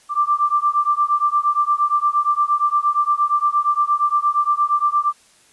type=beating tone pair; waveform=sine; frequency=1174.7 / 1183.3 Hz; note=D6 / D6; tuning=0 / +13 cents; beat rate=8.6 Hz; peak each=-18 dBFS; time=0.09-5.13 s; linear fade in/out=50 ms; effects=white hiss -53 dBFS RMS until 5.52 s + resampled to 24000 Hz